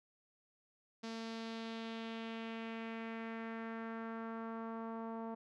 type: tone with low-pass filter sweep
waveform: sawtooth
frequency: 226.3 Hz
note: A3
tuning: 49 cents sharp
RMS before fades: -44 dBFS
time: 1.03-5.35 s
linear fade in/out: 10 ms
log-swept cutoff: 5100 to 920 Hz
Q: 2
effects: none